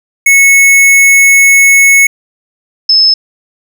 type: tone pair in turn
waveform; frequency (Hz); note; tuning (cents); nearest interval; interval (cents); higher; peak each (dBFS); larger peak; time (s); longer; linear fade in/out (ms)
square / sine; 2200 / 5216; C#7 / E8; -14 / -19; octave + minor third; 1495; second; -3; neither; 0.26-2.07 / 2.89-3.14; first; 5
effects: none